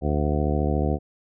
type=harmonic tone; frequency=74 Hz; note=D2; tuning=14 cents sharp; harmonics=1 / 2 / 3 / 4 / 5 / 6 / 7 / 9 / 10; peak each=-24 / -27 / -29 / -30 / -31 / -32 / -32 / -34 / -34 dBFS; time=0.01-0.99 s; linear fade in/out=50 ms; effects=none